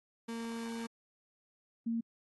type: tone pair in turn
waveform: 35% pulse / sine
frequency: 230 / 230 Hz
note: A#3 / A#3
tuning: -23 / -23 cents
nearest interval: unison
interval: 0 cents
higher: neither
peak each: -36 / -31 dBFS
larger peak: second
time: 0.28-0.87 / 1.86-2.01 s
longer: first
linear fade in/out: 10 ms
effects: AAC 32 kbps